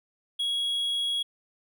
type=tone; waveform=triangle; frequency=3322 Hz; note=G#7; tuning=in tune; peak=-24 dBFS; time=0.39-1.23 s; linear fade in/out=10 ms; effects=none